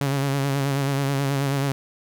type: tone with vibrato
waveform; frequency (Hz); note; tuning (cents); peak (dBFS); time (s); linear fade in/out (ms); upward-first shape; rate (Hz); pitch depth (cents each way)
sawtooth; 138.59; C#3; 0; -17; 0.01-1.72; 0; sine; 9.3; 43
effects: none